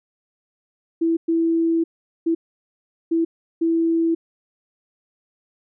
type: tone bursts at uneven times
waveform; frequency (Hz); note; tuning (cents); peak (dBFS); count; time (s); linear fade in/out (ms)
sine; 330.3; E4; +4; -16; 5; 1.01-1.17 / 1.28-1.84 / 2.26-2.35 / 3.11-3.25 / 3.61-4.15; 10
effects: none